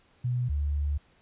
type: tone pair in turn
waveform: sine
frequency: 123.47 / 72.53 Hz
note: B2 / D2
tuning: 0 / -21 cents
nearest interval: major sixth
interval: 921 cents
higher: first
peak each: -25 dBFS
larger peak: neither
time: 0.24-0.49 / 0.49-0.98 s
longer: second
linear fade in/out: 10 ms
effects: pink hiss -63 dBFS RMS until 1.21 s + resampled to 8000 Hz